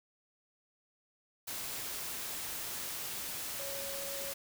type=tone in noise; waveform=sine; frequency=554.4 Hz; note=C#5; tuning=in tune; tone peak=-43 dBFS; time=3.59-4.33 s; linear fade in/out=10 ms; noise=white; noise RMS=-40 dBFS; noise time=1.47-4.34 s; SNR=-6 dB; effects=none